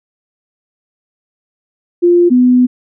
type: tone pair in turn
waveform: sine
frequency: 349.2 / 249.7 Hz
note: F4 / B3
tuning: 0 / +19 cents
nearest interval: tritone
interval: 581 cents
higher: first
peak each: -5 dBFS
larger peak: neither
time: 2.02-2.3 / 2.3-2.67 s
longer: second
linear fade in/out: 20 ms
effects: none